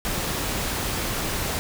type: noise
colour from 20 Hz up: pink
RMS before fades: -27 dBFS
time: 0.05-1.59 s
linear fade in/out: 0 ms
effects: none